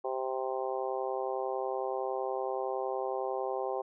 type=harmonic tone; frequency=130.81 Hz; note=C3; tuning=in tune; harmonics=3 / 4 / 5 / 6 / 7 / 8; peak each=-36 / -36 / -40 / -37 / -44 / -43 dBFS; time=0.04-3.82 s; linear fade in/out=10 ms; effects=none